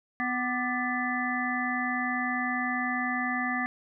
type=harmonic tone with a mistuned harmonic; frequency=250 Hz; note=B3; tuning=21 cents sharp; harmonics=1 / 3 / 5 / 7 / 8; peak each=-32 / -34 / -35 / -32 / -34 dBFS; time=0.2-3.66 s; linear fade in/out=0 ms; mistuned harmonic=5; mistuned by=-92 cents; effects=none